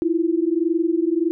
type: tone pair together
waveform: sine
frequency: 322.8 / 344.4 Hz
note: E4 / F4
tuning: -36 / -24 cents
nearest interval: minor second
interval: 112 cents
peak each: -20 dBFS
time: 0.02-1.31 s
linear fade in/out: 0 ms
effects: none